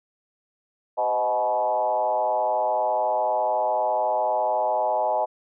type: tone with frequency modulation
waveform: sine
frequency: 740 Hz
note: F#5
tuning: in tune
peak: -20 dBFS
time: 0.97-5.26 s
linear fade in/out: 20 ms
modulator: 114 Hz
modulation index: 1.7
effects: none